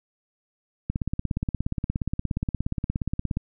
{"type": "click train", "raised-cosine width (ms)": 5, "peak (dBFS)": -13, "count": 43, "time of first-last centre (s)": [0.9, 3.371], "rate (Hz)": 17, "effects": []}